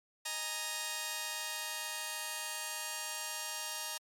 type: chord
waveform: 5% pulse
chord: D# suspended fourth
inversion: none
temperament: just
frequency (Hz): 622.3 / 829.7 / 933.4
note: D#5 / G#5 / A#5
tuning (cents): 0 / -2 / +2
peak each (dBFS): -33 / -33 / -27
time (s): 0.25-3.98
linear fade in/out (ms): 10
effects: MP3 64 kbps